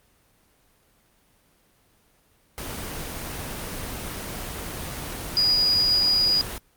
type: tone in noise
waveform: sine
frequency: 4900 Hz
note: D#8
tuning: 27 cents flat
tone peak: -17 dBFS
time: 5.37-6.41 s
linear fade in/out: 0 ms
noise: pink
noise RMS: -33 dBFS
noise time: 2.58-6.58 s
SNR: +13 dB
effects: pink hiss -62 dBFS RMS until 6.76 s + Opus 24 kbps